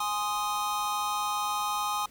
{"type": "chord", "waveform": "square", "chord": "Ab major", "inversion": "none", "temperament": "equal", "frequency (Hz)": [830.6, 1046.5, 1244.5], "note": ["Ab5", "C6", "Eb6"], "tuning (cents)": [0, 0, 0], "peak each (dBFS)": [-33, -35, -32], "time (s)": [0, 2.06], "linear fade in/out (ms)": 5, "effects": ["pink hiss -56 dBFS RMS until 2.1 s"]}